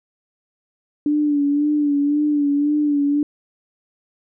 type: tone with vibrato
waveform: sine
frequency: 291.7 Hz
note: D4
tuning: 12 cents flat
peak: -15 dBFS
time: 1.06-3.23 s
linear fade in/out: 2 ms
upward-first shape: sine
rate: 1.9 Hz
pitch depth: 43 cents each way
effects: none